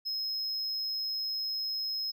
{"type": "tone", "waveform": "triangle", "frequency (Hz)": 5140, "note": "E8", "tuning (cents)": -45, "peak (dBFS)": -30, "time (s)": [0.05, 2.12], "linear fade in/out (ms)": 20, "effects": []}